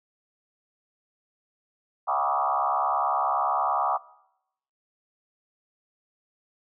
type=tone with frequency modulation; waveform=sine; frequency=968 Hz; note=B5; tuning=35 cents flat; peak=-22 dBFS; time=2.07-3.98 s; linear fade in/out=20 ms; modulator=69.3 Hz; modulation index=4.1; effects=noise-tail reverb RT60 0.8 s tail -20 dB re dry